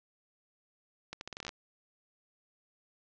accelerating click train, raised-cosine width 0.2 ms, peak -23 dBFS, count 11, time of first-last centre 1.13-1.492 s, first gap 81 ms, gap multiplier 0.8, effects resampled to 16000 Hz + 9-bit

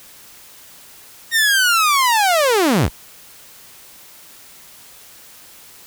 sawtooth linear sweep, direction down, 1864.7 to 36.57 Hz, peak -9 dBFS, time 1.31-2.9 s, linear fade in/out 50 ms, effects white hiss -43 dBFS RMS until 5.86 s

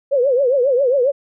sine tone with vibrato, 523.3 Hz, C5, in tune, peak -12 dBFS, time 0.11-1.12 s, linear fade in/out 20 ms, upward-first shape triangle, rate 7.4 Hz, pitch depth 190 cents each way, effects none

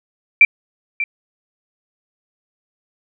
sine tone with echo, 2349 Hz, D7, in tune, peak -4 dBFS, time 0.41-0.45 s, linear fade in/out 2 ms, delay 590 ms, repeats 1, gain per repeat -13 dB, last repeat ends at 1.04 s, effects none

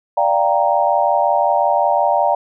sine chord, G minor seventh, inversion second, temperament equal, 587.3 / 698.5 / 784 / 932.3 Hz, D5 / F5 / G5 / Bb5, 0 / 0 / 0 / 0 cents, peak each -18 dBFS, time 0.17-2.35 s, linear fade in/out 5 ms, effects none

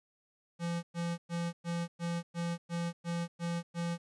square tone bursts, 170.7 Hz, F3, 39 cents flat, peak -33 dBFS, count 10, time 0.59-3.98 s, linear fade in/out 50 ms, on 240 ms, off 110 ms, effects resampled to 22050 Hz + 12-bit

